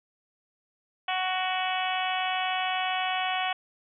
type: harmonic tone with a mistuned harmonic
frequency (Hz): 371.3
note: F#4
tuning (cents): +6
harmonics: 2 / 3 / 4 / 5 / 6 / 7 / 8 / 9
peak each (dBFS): -29 / -35 / -37 / -37 / -36 / -36 / -35 / -39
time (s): 1.08-3.53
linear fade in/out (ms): 5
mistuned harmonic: 6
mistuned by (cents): +20
effects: none